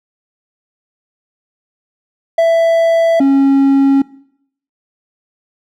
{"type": "tone pair in turn", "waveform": "triangle", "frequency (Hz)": [663, 274.1], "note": ["E5", "C#4"], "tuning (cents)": [10, -19], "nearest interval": "octave + minor third", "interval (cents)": 1529, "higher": "first", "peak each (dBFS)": -5, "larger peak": "neither", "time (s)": [[2.38, 3.2], [3.2, 4.02]], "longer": "neither", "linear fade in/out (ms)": 5, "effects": ["noise-tail reverb RT60 0.7 s tail -21 dB re dry"]}